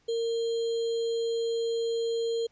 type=tone with sample-and-hold; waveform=sine; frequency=460 Hz; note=A#4; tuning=23 cents flat; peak=-26 dBFS; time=0.08-2.47 s; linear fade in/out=10 ms; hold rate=3675 Hz; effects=pink hiss -67 dBFS RMS until 2.51 s + resampled to 16000 Hz